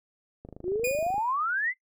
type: click train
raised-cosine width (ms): 2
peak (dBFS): -29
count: 20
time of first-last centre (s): 0.45-1.181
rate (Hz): 26
type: exponential sweep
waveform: sine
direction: up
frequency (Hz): 340 to 2100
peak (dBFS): -25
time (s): 0.63-1.74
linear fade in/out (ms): 50
type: tone with exponential decay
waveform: 45% pulse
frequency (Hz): 2455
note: D#7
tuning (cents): -24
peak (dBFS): -26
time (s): 0.84-1.35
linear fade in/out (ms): 5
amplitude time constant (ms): 110
effects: noise-tail reverb RT60 0.1 s tail -20 dB re dry